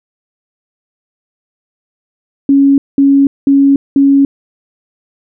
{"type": "tone bursts", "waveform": "sine", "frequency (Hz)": 277.2, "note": "C#4", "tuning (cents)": 0, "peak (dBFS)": -4, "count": 4, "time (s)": [2.49, 4.25], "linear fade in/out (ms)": 2, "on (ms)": 290, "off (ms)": 200, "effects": []}